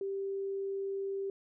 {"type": "tone", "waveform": "sine", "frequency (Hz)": 392, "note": "G4", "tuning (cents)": 0, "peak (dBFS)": -33, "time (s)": [0.01, 1.3], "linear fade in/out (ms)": 2, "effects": []}